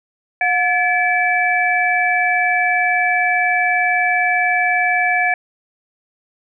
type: tone cluster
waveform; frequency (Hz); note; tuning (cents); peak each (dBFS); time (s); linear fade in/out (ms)
sine; 723 / 1718 / 2311; F#5 / A6 / D7; -40 / -42 / -28; -18; 0.41-5.34; 2
effects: none